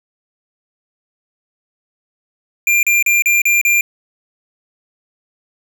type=tone bursts; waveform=square; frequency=2387 Hz; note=D7; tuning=28 cents sharp; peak=-11 dBFS; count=6; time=2.67-3.81 s; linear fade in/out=2 ms; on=160 ms; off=36 ms; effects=none